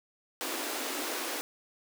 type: high-pass noise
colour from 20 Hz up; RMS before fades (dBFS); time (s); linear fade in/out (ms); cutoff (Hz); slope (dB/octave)
pink; -35; 0.41-1.41; 0; 250; 96
effects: none